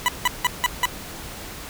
20% pulse tone bursts, 987.8 Hz, B5, in tune, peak -11 dBFS, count 5, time 0.06-0.855 s, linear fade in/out 0 ms, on 23 ms, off 170 ms, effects pink hiss -36 dBFS RMS until 1.69 s

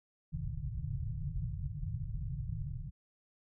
white low-pass noise, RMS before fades -38 dBFS, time 0.32-2.91 s, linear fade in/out 20 ms, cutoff 160 Hz, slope 96 dB/octave, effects none

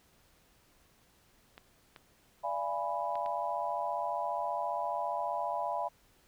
clicks, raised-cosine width 0.3 ms, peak -32 dBFS, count 4, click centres 1.579 / 1.962 / 3.155 / 3.261 s
sine chord, D diminished seventh, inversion none, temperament equal with one note detuned, 587.3 / 682.1 / 830.6 / 987.8 Hz, D5 / F5 / Ab5 / Cb6, 0 / -41 / 0 / 0 cents, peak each -39 / -36 / -37 / -36 dBFS, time 2.43-5.89 s, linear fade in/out 20 ms
effects pink hiss -66 dBFS RMS until 6.27 s

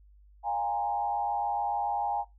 sine tone with frequency modulation, 817 Hz, G#5, 29 cents flat, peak -27 dBFS, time 0.43-2.25 s, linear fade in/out 50 ms, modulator 107 Hz, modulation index 0.87, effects noise-tail reverb RT60 0.2 s tail -20 dB re dry + added 50 Hz sine -54 dBFS peak until 2.38 s

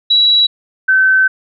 sine tone pair in turn, 3907 / 1533.6 Hz, B7 / G6, -19 / -38 cents, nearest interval octave + major third, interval 1619 cents, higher first, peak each -7 dBFS, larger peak neither, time 0.1-0.47 / 0.88-1.28 s, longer second, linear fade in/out 10 ms, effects none

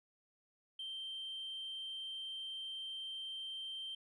sine tone, 3136 Hz, G7, in tune, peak -40 dBFS, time 0.79-3.95 s, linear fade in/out 5 ms, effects tanh soft clip ceiling -39 dBFS

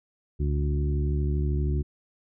harmonic tone with a mistuned harmonic, 72.6 Hz, D2, 19 cents flat, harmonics 1 / 2 / 3 / 4 / 5, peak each -24 / -29 / -38 / -38 / -36 dBFS, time 0.39-1.83 s, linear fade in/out 20 ms, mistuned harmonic 1, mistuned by -24 cents, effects none

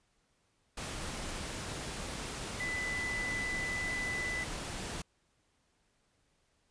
sine tone in noise, 1998 Hz, B6, 20 cents sharp, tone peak -34 dBFS, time 2.6-4.44 s, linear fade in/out 5 ms, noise pink, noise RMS -40 dBFS, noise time 0.77-5.02 s, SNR +3 dB, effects pink hiss -74 dBFS RMS until 6.7 s + resampled to 22050 Hz

